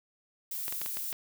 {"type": "noise", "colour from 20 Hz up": "violet", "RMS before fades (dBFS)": -36, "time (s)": [0.51, 1.13], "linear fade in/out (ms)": 5}
{"type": "clicks", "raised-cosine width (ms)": 0.2, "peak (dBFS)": -20, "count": 6, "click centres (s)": [0.681, 0.725, 0.816, 0.861, 0.971, 1.128]}
{"effects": []}